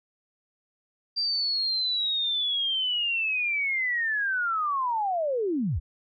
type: linear sweep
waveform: sine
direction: down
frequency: 4729 to 51.91 Hz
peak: -24 dBFS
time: 1.16-5.8 s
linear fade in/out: 20 ms
effects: none